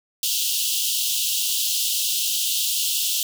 pink high-pass noise, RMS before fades -23 dBFS, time 0.23-3.23 s, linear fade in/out 2 ms, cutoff 2800 Hz, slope 96 dB/octave, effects none

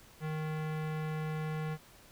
square tone with low-pass filter, 155.56 Hz, D#3, in tune, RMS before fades -36 dBFS, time 0.2-1.78 s, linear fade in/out 50 ms, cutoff 2200 Hz, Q 1.2, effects pink hiss -58 dBFS RMS until 2.11 s

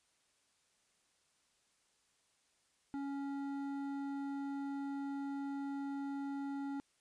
sine tone with hard clipping, 278.6 Hz, C#4, 9 cents sharp, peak -40 dBFS, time 2.94-6.8 s, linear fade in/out 0 ms, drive 10 dB, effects white hiss -75 dBFS RMS until 7 s + resampled to 22050 Hz

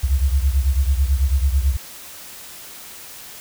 sine beating tone pair, 65.41 / 74.51 Hz, C2 / D2, 0 / +26 cents, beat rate 9.1 Hz, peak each -16 / -20 dBFS, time 0.03-1.77 s, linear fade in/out 10 ms, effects white hiss -38 dBFS RMS until 3.4 s

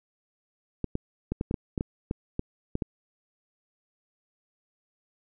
clicks, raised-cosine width 3 ms, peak -15 dBFS, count 12, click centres 0.843 / 0.954 / 1.32 / 1.411 / 1.511 / 1.542 / 1.778 / 1.809 / 2.111 / 2.394 / 2.754 / 2.822 s, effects none

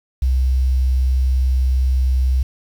sine tone with quantisation, 64.4 Hz, C2, 27 cents flat, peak -13 dBFS, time 0.22-2.43 s, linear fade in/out 5 ms, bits 7, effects none

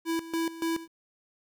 square tone with tremolo, 329.6 Hz, E4, in tune, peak -27 dBFS, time 0.05-0.88 s, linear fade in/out 50 ms, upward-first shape square, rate 3.5 Hz, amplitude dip 80%, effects 11-bit

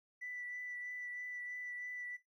triangle tone with vibrato, 1975.5 Hz, B6, in tune, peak -38 dBFS, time 0.21-2.17 s, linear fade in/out 20 ms, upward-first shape sine, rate 3.1 Hz, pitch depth 11 cents each way, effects noise-tail reverb RT60 0.2 s tail -17 dB re dry + tanh soft clip ceiling -40 dBFS

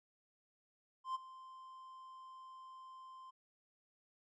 triangle tone with ADSR envelope, 1043 Hz, C6, 6 cents flat, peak -33 dBFS, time 1.04-3.31 s, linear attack 110 ms, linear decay 19 ms, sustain -17 dB, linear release 14 ms, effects resampled to 22050 Hz

